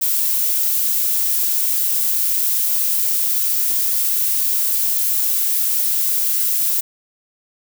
violet noise, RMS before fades -18 dBFS, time 0.01-6.81 s, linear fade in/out 10 ms, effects none

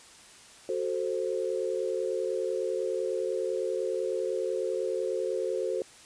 sine chord, F# diminished, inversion none, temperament equal with one note detuned, 370 / 440 / 526 Hz, F#4 / A4 / C5, 0 / 0 / +9 cents, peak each -32 dBFS, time 0.69-5.82 s, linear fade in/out 2 ms, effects white hiss -52 dBFS RMS until 6.05 s + resampled to 22050 Hz

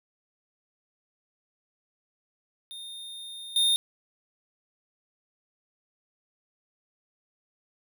square tone with level steps, 3655 Hz, A#7, 35 cents flat, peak -39 / -21 dBFS, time 2.71-3.76 s, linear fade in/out 0 ms, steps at 3.56 s, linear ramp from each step 2 ms, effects none

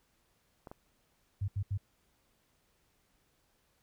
clicks, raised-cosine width 1 ms, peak -32 dBFS, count 2, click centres 0.672 / 0.715 s
sine tone bursts, 99 Hz, G2, 18 cents sharp, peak -30 dBFS, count 3, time 1.41-1.778 s, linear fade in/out 10 ms, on 72 ms, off 76 ms
effects pink hiss -73 dBFS RMS until 3.82 s

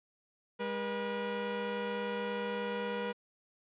sawtooth tone pair together, 202.9 / 482.5 Hz, G#3 / B4, -40 / -40 cents, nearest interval octave + minor third, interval 1500 cents, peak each -35 / -31 dBFS, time 0.59-3.13 s, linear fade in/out 20 ms, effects resampled to 8000 Hz

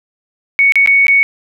sine tone with dropouts, 2225 Hz, C#7, 6 cents sharp, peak -6 dBFS, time 0.59-1.23 s, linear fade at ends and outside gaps 0 ms, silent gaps 0.722-0.756 / 0.861-0.874 / 1.068-1.082 s, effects none

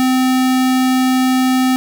square tone, 257.6 Hz, C4, 27 cents flat, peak -12 dBFS, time 0-1.76 s, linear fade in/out 0 ms, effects none

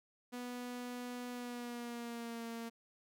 sawtooth tone with pitch glide, 245.7 to 230.6 Hz, B3 to A#3, -9 to -19 cents, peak -38 dBFS, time 0.32-2.7 s, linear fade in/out 20 ms, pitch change -110 cents, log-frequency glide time 1.31-2.45 s, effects none

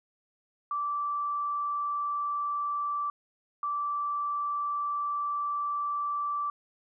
sine tone pair in turn, 1165 / 1165 Hz, D6 / D6, -14 / -14 cents, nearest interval unison, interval 0 cents, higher neither, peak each -28 dBFS, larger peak neither, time 0.71-3.1 / 3.63-6.5 s, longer second, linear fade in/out 2 ms, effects none

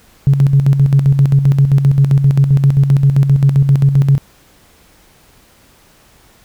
sine tone with tremolo, 138.59 Hz, C#3, in tune, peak -4 dBFS, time 0.27-4.18 s, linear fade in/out 0 ms, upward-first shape square, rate 7.6 Hz, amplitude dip 60%, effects tanh soft clip ceiling 0 dBFS + pink hiss -48 dBFS RMS until 6.44 s

